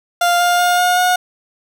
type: tone with pitch steps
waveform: 30% pulse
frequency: 698.5 / 705 / 711.5 / 718.1 / 724.8 Hz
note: F5 / F5 / F5 / F5 / F#5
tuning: 0 / +16 / +32 / +48 / -36 cents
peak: -9 dBFS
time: 0.21-1.16 s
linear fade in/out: 5 ms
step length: 190 ms
effects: none